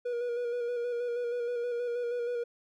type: tone with vibrato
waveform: triangle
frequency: 480.8 Hz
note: B4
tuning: 46 cents flat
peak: -28 dBFS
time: 0.05-2.44 s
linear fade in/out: 10 ms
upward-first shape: square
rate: 6.3 Hz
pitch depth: 25 cents each way
effects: none